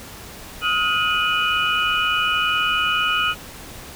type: tone cluster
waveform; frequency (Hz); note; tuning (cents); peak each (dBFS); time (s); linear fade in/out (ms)
sine; 1266 / 1430 / 2477 / 2947; D#6 / F6 / D#7 / F#7; +30 / +41 / -8 / -8; -23; 0.61-3.35; 50
effects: pink hiss -38 dBFS RMS until 3.95 s